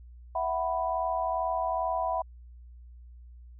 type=chord; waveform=sine; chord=E suspended second; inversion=none; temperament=just; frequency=659.3 / 741.7 / 988.9 Hz; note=E5 / F#5 / B5; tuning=0 / +4 / +2 cents; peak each=-31 dBFS; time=0.35-2.22 s; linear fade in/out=5 ms; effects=added 60 Hz sine -46 dBFS peak until 3.59 s